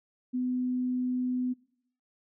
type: tone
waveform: sine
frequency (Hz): 251.4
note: B3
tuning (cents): +31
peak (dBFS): -27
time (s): 0.33-1.54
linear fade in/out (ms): 20
effects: noise-tail reverb RT60 0.7 s tail -22 dB re dry